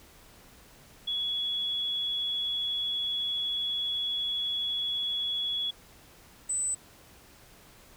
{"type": "tone pair in turn", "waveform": "sine", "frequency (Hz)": [3372, 8020], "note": ["G#7", "B8"], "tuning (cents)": [26, 26], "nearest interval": "octave + minor third", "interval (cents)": 1500, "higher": "second", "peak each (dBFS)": [-28, -27], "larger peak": "second", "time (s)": [[1.07, 5.71], [6.49, 6.75]], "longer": "first", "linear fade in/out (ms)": 10, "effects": ["pink hiss -55 dBFS RMS until 7.96 s"]}